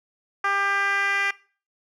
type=tone with band-pass filter sweep; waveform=10% pulse; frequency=397.9 Hz; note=G4; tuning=26 cents sharp; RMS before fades=-23 dBFS; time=0.44-1.31 s; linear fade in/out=5 ms; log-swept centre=1300 to 2100 Hz; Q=2; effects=noise-tail reverb RT60 0.4 s tail -21 dB re dry